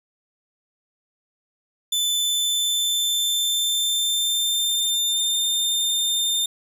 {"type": "tone with pitch glide", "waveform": "sawtooth", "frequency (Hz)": [3518, 3611], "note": ["A7", "A7"], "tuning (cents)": [-1, 44], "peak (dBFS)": -17, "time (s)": [1.92, 6.46], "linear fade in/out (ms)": 5, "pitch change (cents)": 45, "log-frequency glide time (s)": [2.11, 5.42], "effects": []}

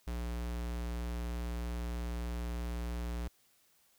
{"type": "tone", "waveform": "square", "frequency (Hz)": 59.2, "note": "A#1", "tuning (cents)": 27, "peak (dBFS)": -36, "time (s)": [0.07, 3.28], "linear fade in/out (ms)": 5, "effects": ["white hiss -69 dBFS RMS until 3.98 s"]}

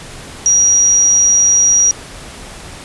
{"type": "tone", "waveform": "sine", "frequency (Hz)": 5750, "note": "F8", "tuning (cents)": 50, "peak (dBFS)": -7, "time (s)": [0.46, 1.91], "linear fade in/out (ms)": 0, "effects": ["pink hiss -32 dBFS RMS until 2.84 s", "resampled to 24000 Hz"]}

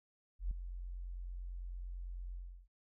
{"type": "tone with ADSR envelope", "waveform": "sine", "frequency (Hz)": 44.47, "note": "F1", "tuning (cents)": 32, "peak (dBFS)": -31, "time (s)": [0.39, 2.68], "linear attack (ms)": 120, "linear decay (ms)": 3, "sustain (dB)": -10, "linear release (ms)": 340, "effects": []}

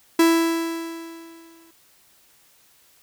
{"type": "tone with exponential decay", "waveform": "45% pulse", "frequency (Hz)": 330.8, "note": "E4", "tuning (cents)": 6, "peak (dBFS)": -12, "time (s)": [0.19, 1.71], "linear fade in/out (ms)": 5, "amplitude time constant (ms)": 330, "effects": ["white hiss -57 dBFS RMS until 3.02 s"]}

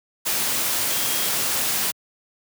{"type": "tone in noise", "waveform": "sine", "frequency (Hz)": 3252, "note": "G#7", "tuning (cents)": -37, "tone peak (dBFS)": -34, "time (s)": [0.89, 1.31], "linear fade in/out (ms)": 20, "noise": "white", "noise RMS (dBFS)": -23, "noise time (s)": [0.25, 1.92], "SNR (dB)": -14, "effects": ["high-pass 100 Hz 12 dB/octave"]}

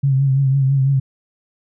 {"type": "tone with vibrato", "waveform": "sine", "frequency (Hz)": 135.7, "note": "C#3", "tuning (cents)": -36, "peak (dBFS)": -12, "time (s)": [0.03, 1], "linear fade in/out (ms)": 10, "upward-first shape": "triangle", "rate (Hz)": 6, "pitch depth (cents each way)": 58, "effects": []}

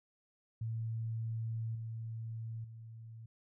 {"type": "tone with level steps", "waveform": "sine", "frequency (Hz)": 113, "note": "A2", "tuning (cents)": 47, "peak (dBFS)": [-35, -39, -47], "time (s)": [0.61, 3.26], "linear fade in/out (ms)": 5, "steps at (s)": [1.75, 2.64], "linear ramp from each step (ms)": 5, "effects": []}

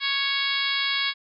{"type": "harmonic tone", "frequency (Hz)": 554.4, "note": "C#5", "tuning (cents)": 0, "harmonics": [2, 3, 4, 5, 6, 7, 8, 9], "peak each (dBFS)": [-34, -31, -28, -35, -28, -30, -32, -37], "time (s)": [0, 1.14], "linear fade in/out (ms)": 50, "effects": []}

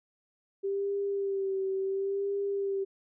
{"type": "tone with vibrato", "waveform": "sine", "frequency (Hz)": 392, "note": "G4", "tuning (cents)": 0, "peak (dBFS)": -28, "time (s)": [0.63, 2.85], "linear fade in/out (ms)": 20, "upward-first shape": "sine", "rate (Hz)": 0.71, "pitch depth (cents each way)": 36, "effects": []}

